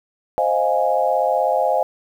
sine chord, F minor seventh, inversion second, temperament equal, 523.3 / 622.3 / 698.5 / 830.6 Hz, C5 / Eb5 / F5 / Ab5, 0 / 0 / 0 / 0 cents, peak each -21 dBFS, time 0.38-1.83 s, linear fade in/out 0 ms, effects 8-bit

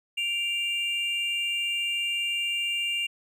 triangle tone pair together, 2349 / 2794 Hz, D7 / F7, 0 / 0 cents, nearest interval minor third, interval 300 cents, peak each -31 / -25 dBFS, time 0.17-3.07 s, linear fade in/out 10 ms, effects none

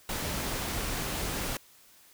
pink noise, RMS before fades -33 dBFS, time 0.09-1.57 s, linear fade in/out 2 ms, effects white hiss -58 dBFS RMS until 2.13 s

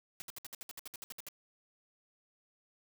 white noise bursts, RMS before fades -45 dBFS, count 14, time 0.2-1.286 s, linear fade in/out 0 ms, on 20 ms, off 62 ms, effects none

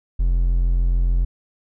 triangle tone, 43.44 Hz, F1, 8 cents flat, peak -13 dBFS, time 0.19-1.25 s, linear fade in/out 10 ms, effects none

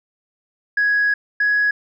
sine tone pair in turn, 1665 / 1672.4 Hz, G#6 / G#6, +4 / +12 cents, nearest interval unison, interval 8 cents, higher second, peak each -13 dBFS, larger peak neither, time 0.77-1.14 / 1.4-1.71 s, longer first, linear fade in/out 5 ms, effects tanh soft clip ceiling -11 dBFS

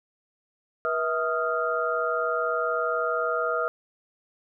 sine tone cluster, 482 / 649 / 1246 / 1386 Hz, B4 / E5 / D#6 / F6, -42 / -27 / +2 / -14 cents, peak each -29 dBFS, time 0.85-3.68 s, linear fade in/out 0 ms, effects none

